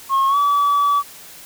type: tone with pitch glide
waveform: sine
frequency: 1082 to 1146.3 Hz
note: C#6 to D6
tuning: -42 to -42 cents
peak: -11 dBFS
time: 0.09-1.03 s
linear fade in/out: 50 ms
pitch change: +100 cents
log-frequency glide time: 0.28-0.37 s
effects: tanh soft clip ceiling -12 dBFS + white hiss -40 dBFS RMS until 1.45 s